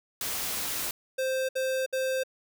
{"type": "noise", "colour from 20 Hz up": "white", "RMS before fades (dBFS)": -32, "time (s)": [0.21, 0.91], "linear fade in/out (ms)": 2}
{"type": "tone bursts", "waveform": "square", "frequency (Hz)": 523.3, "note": "C5", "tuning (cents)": 0, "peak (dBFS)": -27, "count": 3, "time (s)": [1.18, 2.236], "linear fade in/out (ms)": 10, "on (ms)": 310, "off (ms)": 63}
{"effects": []}